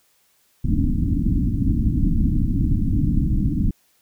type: low-pass noise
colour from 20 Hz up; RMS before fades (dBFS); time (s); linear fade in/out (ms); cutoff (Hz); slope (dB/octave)
pink; -19; 0.64-3.71; 10; 310; 96
effects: white hiss -62 dBFS RMS until 4.01 s